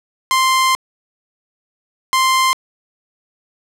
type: tone pair in turn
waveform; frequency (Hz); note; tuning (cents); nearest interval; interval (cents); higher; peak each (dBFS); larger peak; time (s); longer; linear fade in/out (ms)
sawtooth; 1046.5 / 1046.5; C6 / C6; 0 / 0; unison; 0; neither; -8; neither; 0.31-0.75 / 2.13-2.53; first; 0
effects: low-pass 12000 Hz 12 dB/octave + 8-bit